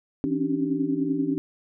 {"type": "tone cluster", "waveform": "sine", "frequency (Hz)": [165, 266.9, 277.2, 300.1, 386.4], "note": ["E3", "C4", "C#4", "D4", "G4"], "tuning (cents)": [2, 35, 0, 38, -25], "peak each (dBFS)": [-34, -30, -25, -29, -33], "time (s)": [0.24, 1.38], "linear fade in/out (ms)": 0, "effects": []}